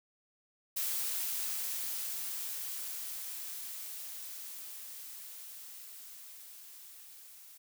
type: noise with level ramp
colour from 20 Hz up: blue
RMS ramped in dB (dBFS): -34 to -54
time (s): 0.76-7.58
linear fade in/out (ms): 10
effects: none